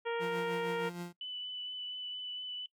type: harmonic tone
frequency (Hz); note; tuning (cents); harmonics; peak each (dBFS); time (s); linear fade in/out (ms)
466.2; A#4; 0; 1 / 2 / 3 / 4 / 5 / 6 / 7; -33 / -39 / -43 / -45 / -47 / -49 / -50; 0.05-0.9; 20
type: tone with tremolo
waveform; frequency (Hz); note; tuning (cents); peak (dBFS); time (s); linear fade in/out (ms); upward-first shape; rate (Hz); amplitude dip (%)
30% pulse; 174.61; F3; 0; -34; 0.19-1.13; 50; triangle; 6.4; 60
type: tone with vibrato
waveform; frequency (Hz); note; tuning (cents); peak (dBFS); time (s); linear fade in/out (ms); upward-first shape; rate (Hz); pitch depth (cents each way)
sine; 2989; F#7; +17; -38; 1.21-2.66; 2; triangle; 4.3; 13
effects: noise-tail reverb RT60 0.1 s tail -22 dB re dry + MP3 96 kbps